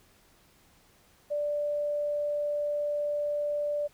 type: tone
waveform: sine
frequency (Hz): 587.3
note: D5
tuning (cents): 0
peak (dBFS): -27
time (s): 1.3-3.88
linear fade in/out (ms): 20
effects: pink hiss -62 dBFS RMS until 3.93 s